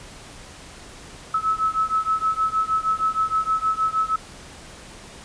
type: beating tone pair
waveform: sine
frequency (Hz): 1295 / 1301.4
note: E6 / E6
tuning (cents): -31 / -23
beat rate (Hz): 6.4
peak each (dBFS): -22 / -23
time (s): 1.34-4.16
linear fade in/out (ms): 5
effects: pink hiss -42 dBFS RMS until 5.24 s + resampled to 22050 Hz